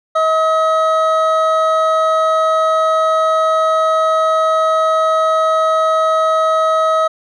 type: tone pair together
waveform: triangle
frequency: 638 / 1276 Hz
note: D#5 / D#6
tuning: +43 / +43 cents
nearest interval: octave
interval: 1200 cents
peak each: -12 dBFS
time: 0.15-7.08 s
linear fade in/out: 10 ms
effects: resampled to 22050 Hz